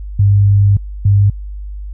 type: tone bursts at uneven times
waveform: sine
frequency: 100.3 Hz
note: G2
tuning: 40 cents sharp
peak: -6 dBFS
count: 2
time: 0.19-0.77 / 1.05-1.3 s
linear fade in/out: 5 ms
effects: added 50 Hz sine -23 dBFS peak until 1.93 s